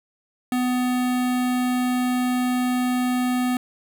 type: tone with notch filter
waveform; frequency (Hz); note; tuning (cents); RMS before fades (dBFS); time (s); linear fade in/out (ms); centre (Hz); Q
square; 250; B3; +21; -22; 0.52-3.57; 2; 5500; 2
effects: 10-bit